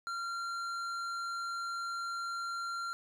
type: tone with hard clipping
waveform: sine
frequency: 1378 Hz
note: F6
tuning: 24 cents flat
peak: -37 dBFS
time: 0.07-2.93 s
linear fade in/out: 0 ms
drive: 10 dB
effects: none